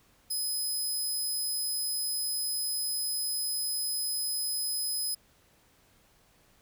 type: tone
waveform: 15% pulse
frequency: 5050 Hz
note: D#8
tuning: 25 cents sharp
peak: -24 dBFS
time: 0.3-5.15 s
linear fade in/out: 10 ms
effects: pink hiss -64 dBFS RMS until 6.61 s